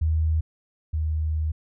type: tone pair in turn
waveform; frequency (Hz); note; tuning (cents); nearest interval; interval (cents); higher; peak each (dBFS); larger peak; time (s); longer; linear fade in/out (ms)
sine; 79.2 / 78.02; D#2 / D#2; +31 / +5; unison; 26; first; -19 / -22; first; 0.01-0.41 / 0.93-1.52; second; 10
effects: none